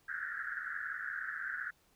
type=band-pass noise; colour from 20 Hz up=pink; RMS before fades=-40 dBFS; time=0.08-1.71 s; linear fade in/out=10 ms; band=1400 to 1800 Hz; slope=96 dB/octave; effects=pink hiss -70 dBFS RMS until 1.95 s